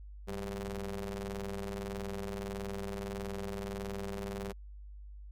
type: ring-modulated tone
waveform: sawtooth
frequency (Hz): 101.6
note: G#2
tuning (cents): -38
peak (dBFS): -30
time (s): 0.27-4.53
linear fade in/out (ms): 20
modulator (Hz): 294
effects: added 50 Hz sine -45 dBFS peak until 5.31 s + MP3 96 kbps